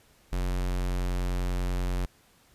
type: tone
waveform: square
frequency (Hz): 45.13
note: F#1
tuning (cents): -42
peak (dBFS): -27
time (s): 0.32-2.06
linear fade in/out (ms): 10
effects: pink hiss -61 dBFS RMS until 2.54 s + resampled to 32000 Hz